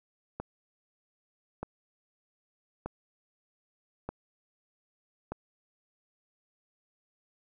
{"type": "click train", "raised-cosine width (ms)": 1, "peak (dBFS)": -21, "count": 5, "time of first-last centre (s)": [0.4, 5.32], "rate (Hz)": 0.813, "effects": []}